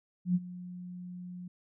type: tone with ADSR envelope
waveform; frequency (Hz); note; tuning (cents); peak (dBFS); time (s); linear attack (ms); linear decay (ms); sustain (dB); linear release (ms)
sine; 179.2; F3; +45; -22; 0.25-1.48; 100; 38; -18; 5
effects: none